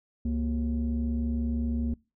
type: tone pair together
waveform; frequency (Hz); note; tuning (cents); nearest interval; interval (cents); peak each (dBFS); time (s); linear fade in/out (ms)
sine; 69.3 / 234.4; C#2 / A#3; 0 / +10; octave + major sixth; 2110; -27; 0.25-1.94; 5
effects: noise-tail reverb RT60 0.3 s tail -24 dB re dry + tanh soft clip ceiling -22 dBFS